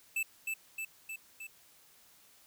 square tone with echo, 2637 Hz, E7, in tune, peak -31 dBFS, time 0.16-0.23 s, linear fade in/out 5 ms, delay 310 ms, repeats 4, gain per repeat -3 dB, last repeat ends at 1.47 s, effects white hiss -62 dBFS RMS until 2.46 s

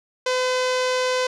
sawtooth tone with low-pass filter, 508 Hz, B4, 49 cents sharp, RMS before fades -22 dBFS, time 0.26-1.27 s, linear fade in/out 5 ms, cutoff 5800 Hz, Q 1.3, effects none

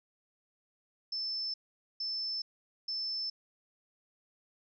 sine tone bursts, 5280 Hz, E8, 2 cents sharp, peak -33 dBFS, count 3, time 1.12-3.3 s, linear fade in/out 5 ms, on 420 ms, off 460 ms, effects none

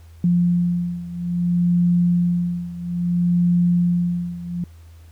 sine beating tone pair, 174.61 / 175.21 Hz, F3 / F3, 0 / +6 cents, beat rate 0.6 Hz, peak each -18 / -21 dBFS, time 0.24-4.64 s, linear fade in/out 2 ms, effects added 82 Hz sine -41 dBFS peak until 5.11 s + pink hiss -57 dBFS RMS until 5.11 s

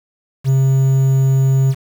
triangle tone with quantisation, 133.9 Hz, C3, 40 cents sharp, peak -8 dBFS, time 0.44-1.75 s, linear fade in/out 50 ms, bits 6, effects none

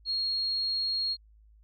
sine tone, 4279 Hz, C8, 38 cents sharp, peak -27 dBFS, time 0.05-1.17 s, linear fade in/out 50 ms, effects added 53 Hz sine -55 dBFS peak until 1.63 s

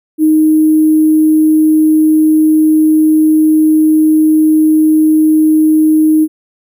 sine tone with sample-and-hold, 311.1 Hz, D#4, in tune, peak -5 dBFS, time 0.18-6.28 s, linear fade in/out 50 ms, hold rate 11025 Hz, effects none

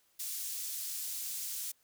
pink high-pass noise, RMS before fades -39 dBFS, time 0.19-1.72 s, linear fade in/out 10 ms, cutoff 6700 Hz, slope 12 dB/octave, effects white hiss -71 dBFS RMS until 1.83 s

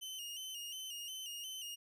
sawtooth tone with vibrato, 2953 Hz, F#7, 4 cents flat, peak -40 dBFS, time 0.01-1.76 s, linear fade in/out 20 ms, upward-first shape square, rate 2.8 Hz, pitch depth 60 cents each way, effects none

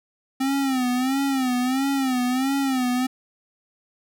square tone with vibrato, 261.6 Hz, C4, in tune, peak -21 dBFS, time 0.4-3.07 s, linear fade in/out 10 ms, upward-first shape sine, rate 1.5 Hz, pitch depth 100 cents each way, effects none

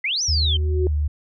sine exponential two-way sweep, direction up then down, 1970 to 6130 to 3042 Hz, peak -20 dBFS, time 0.04-0.57 s, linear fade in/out 5 ms, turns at 0.23 s
sine tone with exponential growth, 370 Hz, F#4, in tune, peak -18 dBFS, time 0.27-0.87 s, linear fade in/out 1 ms, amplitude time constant 130 ms
sine tone with pitch glide, 77.9 to 74.3 Hz, D#2 to D2, +3 to +21 cents, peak -18 dBFS, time 0.28-1.08 s, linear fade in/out 10 ms, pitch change -82 cents, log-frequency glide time 0.86-0.94 s
effects none

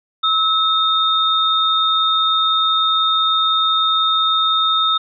sine tone pair together, 1295 / 3663 Hz, E6 / A#7, -31 / -31 cents, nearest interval octave + tritone, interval 1800 cents, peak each -16 dBFS, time 0.23-4.98 s, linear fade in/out 10 ms, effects none

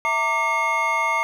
triangle tone cluster, 656 / 919 / 1173 / 2153 Hz, E5 / A#5 / D6 / C7, -9 / -25 / -2 / +49 cents, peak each -28 / -22 / -23 / -21 dBFS, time 0.05-1.23 s, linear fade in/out 0 ms, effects none

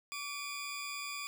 20% pulse tone pair together, 1146.8 / 2430 Hz, D6 / D#7, -42 / -42 cents, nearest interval octave + minor second, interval 1300 cents, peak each -38 / -36 dBFS, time 0.12-1.27 s, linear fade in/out 0 ms, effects none

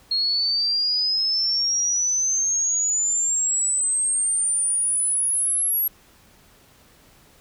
sine exponential sweep, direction up, 4257 to 11570 Hz, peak -19 dBFS, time 0.11-5.88 s, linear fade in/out 5 ms, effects pink hiss -54 dBFS RMS until 7.4 s

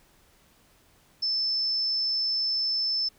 sine tone, 5274 Hz, E8, in tune, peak -24 dBFS, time 1.22-3.09 s, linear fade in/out 10 ms, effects pink hiss -61 dBFS RMS until 3.18 s

